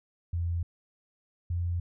sine tone pair in turn, 85.4 / 86.84 Hz, F2 / F2, -38 / -9 cents, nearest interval unison, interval 29 cents, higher second, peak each -27 dBFS, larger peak neither, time 0.33-0.63 / 1.5-1.8 s, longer neither, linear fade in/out 5 ms, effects none

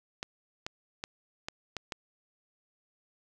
clicks, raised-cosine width 0.2 ms, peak -18 dBFS, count 6, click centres 0.229 / 0.665 / 1.039 / 1.485 / 1.767 / 1.922 s, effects none

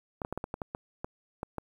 clicks, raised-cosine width 1 ms, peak -20 dBFS, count 11, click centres 0.218 / 0.249 / 0.326 / 0.376 / 0.441 / 0.541 / 0.618 / 0.749 / 1.045 / 1.431 / 1.583 s, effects 9-bit

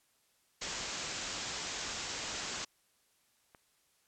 white low-pass noise, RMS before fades -40 dBFS, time 0.61-2.65 s, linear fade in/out 10 ms, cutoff 7600 Hz, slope 96 dB/octave
click, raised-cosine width 0.5 ms, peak -39 dBFS, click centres 3.548 s
effects white hiss -72 dBFS RMS until 4.07 s + low-pass 12000 Hz 12 dB/octave

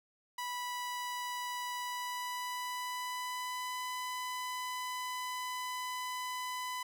sawtooth tone with pitch glide, 984 to 1002.4 Hz, B5 to B5, -7 to +25 cents, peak -33 dBFS, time 0.38-6.83 s, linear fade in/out 5 ms, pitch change +32 cents, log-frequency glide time 1.78-3.82 s, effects none

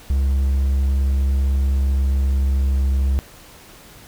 triangle tone with pitch glide, 67.7 to 67.23 Hz, C#2 to C2, -40 to +48 cents, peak -13 dBFS, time 0.1-3.19 s, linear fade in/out 0 ms, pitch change -12 cents, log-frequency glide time 1.59-2.97 s, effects pink hiss -44 dBFS RMS until 4.07 s

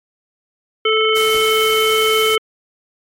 harmonic tone, 437.6 Hz, A4, 9 cents flat, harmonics 1 / 3 / 5 / 7, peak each -15 / -19 / -20 / -18 dBFS, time 0.85-2.38 s, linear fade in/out 5 ms
white noise, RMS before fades -26 dBFS, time 1.15-2.36 s, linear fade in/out 10 ms
pink noise with exponential decay, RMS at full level -27 dBFS, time 1.34-1.55 s, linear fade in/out 2 ms, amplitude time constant 45 ms
effects MP3 64 kbps

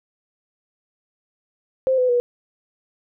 sine tone with pitch steps, 523.3 / 504 / 485.4 Hz, C5 / B4 / B4, 0 / +35 / -30 cents, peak -15 dBFS, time 1.87-2.2 s, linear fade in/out 0 ms, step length 110 ms, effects none

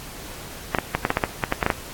clicks, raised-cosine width 0.5 ms, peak -3 dBFS, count 12, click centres 0.748 / 0.786 / 0.95 / 1.051 / 1.104 / 1.171 / 1.238 / 1.438 / 1.524 / 1.628 / 1.664 / 1.702 s, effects pink hiss -38 dBFS RMS until 1.93 s + AAC 64 kbps

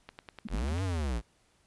click train, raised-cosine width 0.3 ms, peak -27 dBFS, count 8, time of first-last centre 0.09-0.783 s, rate 10.1 Hz
sine tone bursts, 215.1 Hz, A3, 39 cents flat, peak -34 dBFS, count 4, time 0.45-0.729 s, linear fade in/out 5 ms, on 24 ms, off 61 ms
square linear two-way sweep, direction up then down, 39.56 to 98 to 51.2 Hz, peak -30 dBFS, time 0.49-1.22 s, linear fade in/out 50 ms, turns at 0.83 s
effects pink hiss -68 dBFS RMS until 1.66 s + resampled to 24000 Hz

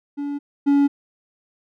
triangle tone pair in turn, 286.1 / 283 Hz, D4 / C#4, -45 / +36 cents, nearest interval unison, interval 19 cents, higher first, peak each -22 / -11 dBFS, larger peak second, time 0.17-0.39 / 0.66-0.88 s, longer neither, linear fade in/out 20 ms, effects none

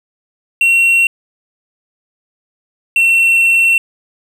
triangle tone pair in turn, 2730 / 2711 Hz, F7 / E7, -40 / +48 cents, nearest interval unison, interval 12 cents, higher first, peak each -6 dBFS, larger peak neither, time 0.61-1.07 / 2.96-3.78 s, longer second, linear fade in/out 2 ms, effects none

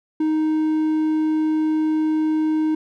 triangle tone, 311.7 Hz, D#4, 3 cents sharp, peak -15 dBFS, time 0.2-2.75 s, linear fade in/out 5 ms, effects none

